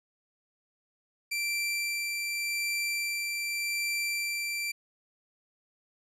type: tone with tremolo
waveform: sawtooth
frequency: 2349 Hz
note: D7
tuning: in tune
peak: -25 dBFS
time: 1.31-4.72 s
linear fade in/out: 10 ms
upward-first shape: sine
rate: 0.86 Hz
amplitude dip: 25%
effects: resampled to 32000 Hz